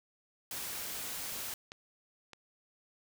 white noise, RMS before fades -40 dBFS, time 0.51-1.54 s, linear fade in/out 2 ms
clicks, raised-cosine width 0.2 ms, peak -27 / -31 dBFS, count 2, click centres 1.719 / 2.333 s
effects none

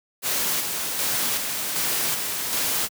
white noise with tremolo, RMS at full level -24 dBFS, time 0.22-2.89 s, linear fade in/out 50 ms, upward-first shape square, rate 1.3 Hz, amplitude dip 35%, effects high-pass 100 Hz 12 dB/octave

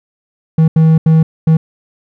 triangle tone bursts at uneven times, 160 Hz, D#3, 49 cents sharp, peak -3 dBFS, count 4, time 0.58-0.68 / 0.76-0.98 / 1.06-1.23 / 1.47-1.57 s, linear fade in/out 5 ms, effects none

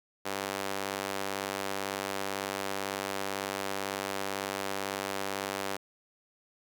sawtooth tone with high-pass filter, 98 Hz, G2, in tune, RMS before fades -35 dBFS, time 0.25-5.77 s, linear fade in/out 10 ms, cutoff 450 Hz, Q 0.7, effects none

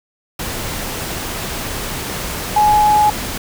sine tone in noise, 842 Hz, G#5, 24 cents sharp, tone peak -9 dBFS, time 2.56-3.1 s, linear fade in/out 5 ms, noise pink, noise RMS -24 dBFS, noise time 0.39-3.38 s, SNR +12 dB, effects none

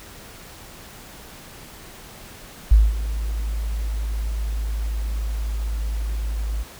sine tone with ADSR envelope, 53.5 Hz, A1, 48 cents flat, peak -7 dBFS, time 2.71-6.64 s, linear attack 8 ms, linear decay 210 ms, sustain -15 dB, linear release 24 ms, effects pink hiss -42 dBFS RMS until 6.79 s

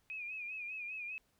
sine tone with vibrato, 2489 Hz, D#7, in tune, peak -40 dBFS, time 0.1-1.18 s, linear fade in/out 0 ms, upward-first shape sine, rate 5 Hz, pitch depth 75 cents each way, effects pink hiss -75 dBFS RMS until 1.39 s

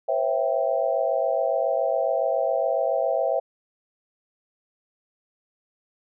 sine chord, C# half-diminished seventh, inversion third, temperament equal with one note detuned, 493.9 / 541.1 / 659.3 / 784 Hz, B4 / C#5 / E5 / G5, 0 / -42 / 0 / 0 cents, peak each -29 / -25 / -24 / -29 dBFS, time 0.08-3.4 s, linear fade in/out 10 ms, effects none

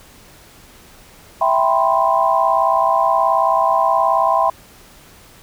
sine chord, C major seventh, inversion first, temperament equal, 659.3 / 784 / 987.8 / 1046.5 Hz, E5 / G5 / B5 / C6, 0 / 0 / 0 / 0 cents, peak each -18 dBFS, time 1.41-4.5 s, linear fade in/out 5 ms, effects pink hiss -45 dBFS RMS until 5.42 s

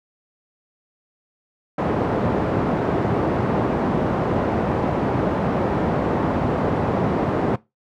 pink band-pass noise, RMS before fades -21 dBFS, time 1.78-7.56 s, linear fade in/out 5 ms, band 130 to 840 Hz, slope 12 dB/octave, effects noise-tail reverb RT60 0.2 s tail -19 dB re dry

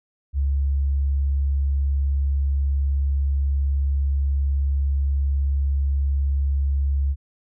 sine tone, 69.4 Hz, C#2, 3 cents sharp, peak -18 dBFS, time 0.33-7.16 s, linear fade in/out 50 ms, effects none

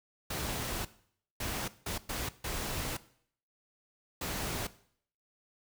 pink noise bursts at uneven times, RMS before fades -36 dBFS, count 6, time 0.3-0.85 / 1.4-1.68 / 1.86-1.98 / 2.09-2.29 / 2.44-2.97 / 4.21-4.67 s, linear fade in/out 5 ms, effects noise-tail reverb RT60 0.6 s tail -17 dB re dry

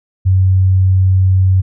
sine tone, 94 Hz, F#2, 28 cents sharp, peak -7 dBFS, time 0.25-1.62 s, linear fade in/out 20 ms, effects none

